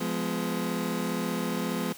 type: chord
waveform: 30% pulse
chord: F diminished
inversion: none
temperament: just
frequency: 174.61 / 209.5 / 251.4 Hz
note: F3 / Ab3 / Cb4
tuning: 0 / +15 / +31 cents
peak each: -30 dBFS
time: 0-1.93 s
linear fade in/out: 10 ms
effects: white hiss -47 dBFS RMS until 1.97 s